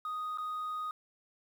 sine tone with dropouts, 1244.5 Hz, D#6, in tune, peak -32 dBFS, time 0.05-0.91 s, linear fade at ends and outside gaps 2 ms, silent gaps 0.375-0.383 s, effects tanh soft clip ceiling -33 dBFS + 10-bit

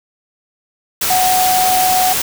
sine tone in noise, 740 Hz, F#5, in tune, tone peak -12 dBFS, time 1.1-2.13 s, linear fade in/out 5 ms, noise white, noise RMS -17 dBFS, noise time 1.01-2.22 s, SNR +2 dB, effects none

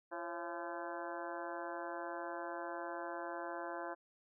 harmonic tone with a mistuned harmonic, 170.7 Hz, F3, 39 cents flat, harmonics 2 / 3 / 4 / 5 / 6 / 7 / 8 / 9 / 10, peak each -47 / -48 / -46 / -49 / -48 / -56 / -54 / -50 / -56 dBFS, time 0.11-3.95 s, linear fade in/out 20 ms, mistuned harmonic 3, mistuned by +88 cents, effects none

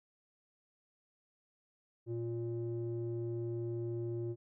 square tone with low-pass filter, 116.8 Hz, A#2, 4 cents sharp, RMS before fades -38 dBFS, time 2.06-4.36 s, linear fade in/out 50 ms, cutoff 390 Hz, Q 4.2, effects none

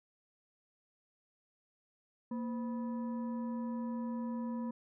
sine tone with frequency modulation, 233.1 Hz, A#3, in tune, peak -35 dBFS, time 2.31-4.71 s, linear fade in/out 5 ms, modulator 747 Hz, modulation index 0.48, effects none

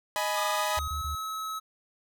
sawtooth chord, G# minor, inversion second, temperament equal with one note detuned, 622.3 / 837.8 / 987.8 Hz, D#5 / G#5 / B5, 0 / +15 / 0 cents, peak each -28 dBFS, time 0.16-0.79 s, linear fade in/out 0 ms
square tone with pitch glide, 1217 to 1289.4 Hz, D#6 to E6, -39 to -39 cents, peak -33 dBFS, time 0.35-1.6 s, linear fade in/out 20 ms, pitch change +100 cents, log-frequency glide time 0.49-0.98 s
sine tone bursts, 73.42 Hz, D2, in tune, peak -32 dBFS, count 3, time 0.77-1.152 s, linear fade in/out 5 ms, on 110 ms, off 26 ms
effects none

